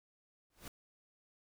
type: noise with exponential growth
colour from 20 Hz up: pink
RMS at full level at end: -44 dBFS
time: 0.5-0.68 s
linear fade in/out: 2 ms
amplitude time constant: 38 ms
effects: none